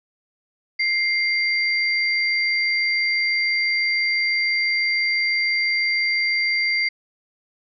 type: tone pair together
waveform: sine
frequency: 2100 / 4714 Hz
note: C7 / D8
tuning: +6 / +6 cents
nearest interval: octave + major second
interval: 1400 cents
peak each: -19 / -25 dBFS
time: 0.79-6.89 s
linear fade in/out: 10 ms
effects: none